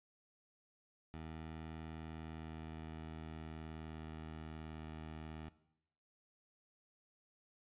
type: tone with pitch glide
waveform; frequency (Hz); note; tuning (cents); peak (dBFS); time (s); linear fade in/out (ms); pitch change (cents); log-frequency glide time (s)
15% pulse; 79.8 to 78.52; D#2 to D#2; +44 to +16; -40; 1.14-5.49; 0; -28; 2.3-4.93
effects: noise-tail reverb RT60 0.8 s tail -17 dB re dry + resampled to 8000 Hz